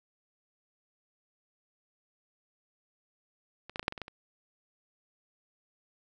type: clicks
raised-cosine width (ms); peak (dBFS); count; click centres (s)
0.3; -28 / -20 / -15 / -29 / -10 / -23 / -25 / -21 / -28; 9; 3.696 / 3.759 / 3.795 / 3.829 / 3.881 / 3.924 / 3.978 / 4.017 / 4.081
effects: none